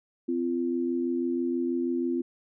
sine tone pair together, 257.3 / 343.5 Hz, C4 / F4, -29 / -29 cents, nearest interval perfect fourth, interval 500 cents, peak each -28 dBFS, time 0.28-2.22 s, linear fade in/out 10 ms, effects none

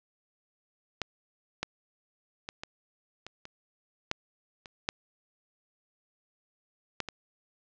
clicks, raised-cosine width 0.2 ms, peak -13 / -13 / -19 / -20 / -24 / -26 / -11 / -27 / -10 / -13 / -19 dBFS, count 11, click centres 1.017 / 1.63 / 2.489 / 2.635 / 3.266 / 3.454 / 4.114 / 4.658 / 4.889 / 7.003 / 7.087 s, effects low-pass 6000 Hz 12 dB/octave

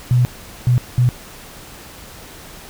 sine tone bursts at uneven times, 123.47 Hz, B2, in tune, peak -10 dBFS, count 3, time 0.11-0.25 / 0.67-0.78 / 0.98-1.09 s, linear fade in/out 0 ms, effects pink hiss -38 dBFS RMS until 2.69 s

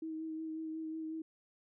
sine tone with vibrato, 318.2 Hz, D#4, 39 cents sharp, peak -38 dBFS, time 0.02-1.22 s, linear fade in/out 5 ms, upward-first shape sine, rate 5.5 Hz, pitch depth 18 cents each way, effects none

